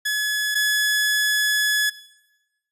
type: tone pair in turn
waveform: sawtooth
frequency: 1701 / 1701 Hz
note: G#6 / G#6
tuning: +41 / +41 cents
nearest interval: unison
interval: 0 cents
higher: neither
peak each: -17 / -14 dBFS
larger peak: second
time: 0.05-0.55 / 0.55-1.9 s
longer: second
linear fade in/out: 10 ms
effects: noise-tail reverb RT60 1.0 s tail -18 dB re dry + resampled to 32000 Hz